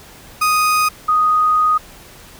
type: tone pair in turn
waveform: 35% pulse / sine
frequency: 1244.5 / 1244.5 Hz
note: D#6 / D#6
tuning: 0 / 0 cents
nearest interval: unison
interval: 0 cents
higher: neither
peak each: -11 dBFS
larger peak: neither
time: 0.41-0.89 / 1.08-1.78 s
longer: second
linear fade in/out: 10 ms
effects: pink hiss -41 dBFS RMS until 2.39 s